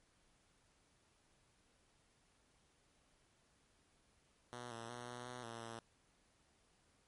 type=tone with pitch steps; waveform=5% pulse; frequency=121.9 / 115.3 / 121.4 / 122.2 / 123.9 / 115.6 / 114.9 Hz; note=B2 / A#2 / B2 / B2 / B2 / A#2 / A#2; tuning=-22 / -19 / -29 / -18 / +6 / -14 / -25 cents; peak=-36 dBFS; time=4.53-5.79 s; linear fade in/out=0 ms; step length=180 ms; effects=pink hiss -74 dBFS RMS until 7.07 s + MP3 48 kbps